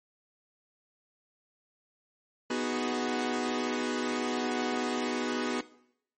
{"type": "chord", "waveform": "sawtooth", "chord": "G# minor seventh", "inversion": "first", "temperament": "equal", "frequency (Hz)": [246.9, 311.1, 370, 415.3], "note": ["B3", "D#4", "F#4", "G#4"], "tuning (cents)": [0, 0, 0, 0], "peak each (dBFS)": [-28, -34, -30, -33], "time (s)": [2.5, 5.61], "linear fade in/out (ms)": 5, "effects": ["noise-tail reverb RT60 0.7 s tail -18 dB re dry", "MP3 32 kbps"]}